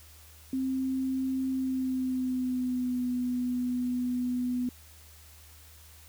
sine tone with pitch glide, 262.7 to 248 Hz, C4 to B3, +7 to +7 cents, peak -27 dBFS, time 0.53-4.69 s, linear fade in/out 2 ms, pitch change -100 cents, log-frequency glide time 1.51-3.06 s, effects added 77 Hz sine -53 dBFS peak until 6.08 s + white hiss -55 dBFS RMS until 6.08 s

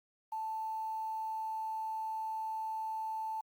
sine tone with quantisation, 880 Hz, A5, in tune, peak -35 dBFS, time 0.32-3.41 s, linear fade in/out 5 ms, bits 10, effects Opus 48 kbps

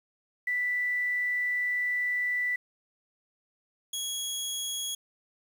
sine / 20% pulse tone pair in turn, 1975.5 / 3322 Hz, B6 / G#7, 0 / 0 cents, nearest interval major sixth, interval 900 cents, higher second, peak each -26 dBFS, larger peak neither, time 0.47-2.56 / 3.93-4.95 s, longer first, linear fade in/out 5 ms, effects 9-bit

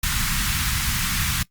pink band-stop noise, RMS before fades -23 dBFS, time 0.03-1.43 s, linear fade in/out 5 ms, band 190 to 1200 Hz, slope 24 dB/octave, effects noise-tail reverb RT60 0.1 s tail -20 dB re dry + Opus 48 kbps

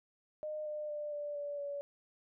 sine tone with pitch steps, 611 / 602.6 / 594.3 / 586.1 / 578 / 570.1 Hz, D#5 / D5 / D5 / D5 / D5 / C#5, -32 / +44 / +20 / -4 / -28 / +48 cents, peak -37 dBFS, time 0.43-1.81 s, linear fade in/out 0 ms, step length 230 ms, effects none

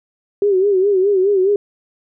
sine tone with vibrato, 390 Hz, G4, 9 cents flat, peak -11 dBFS, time 0.42-1.56 s, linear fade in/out 2 ms, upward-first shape sine, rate 4.8 Hz, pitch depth 100 cents each way, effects none

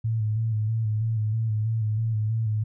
sine tone with vibrato, 110 Hz, A2, in tune, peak -22 dBFS, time 0.04-2.64 s, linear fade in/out 10 ms, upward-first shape square, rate 3.1 Hz, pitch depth 40 cents each way, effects none

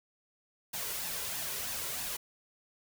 white noise with flanger, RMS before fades -37 dBFS, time 0.73-2.17 s, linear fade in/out 10 ms, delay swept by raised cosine 1.1 to 2.08 ms, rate 3.1 Hz, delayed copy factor +0.5, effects none

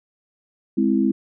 sine chord, Ab augmented, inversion none, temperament equal, 207.7 / 261.6 / 329.6 Hz, Ab3 / C4 / E4, 0 / 0 / 0 cents, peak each -20 / -20 / -21 dBFS, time 0.77-1.12 s, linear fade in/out 10 ms, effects none

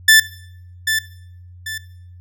sawtooth tone with echo, 1760 Hz, A6, in tune, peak -3 dBFS, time 0.08-0.2 s, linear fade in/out 5 ms, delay 790 ms, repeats 2, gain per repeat -9 dB, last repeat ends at 1.78 s, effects noise-tail reverb RT60 0.7 s tail -19 dB re dry + added 89 Hz sine -38 dBFS peak until 2.2 s

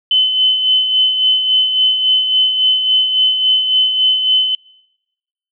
sine tone with tremolo, 3039 Hz, F#7, 46 cents sharp, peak -8 dBFS, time 0.11-4.55 s, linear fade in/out 2 ms, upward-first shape sine, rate 3.6 Hz, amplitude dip 50%, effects noise-tail reverb RT60 1.0 s tail -26 dB re dry

